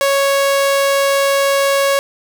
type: tone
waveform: sawtooth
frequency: 554 Hz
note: C#5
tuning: 1 cent flat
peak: -8 dBFS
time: 0.01-1.99 s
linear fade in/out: 0 ms
effects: none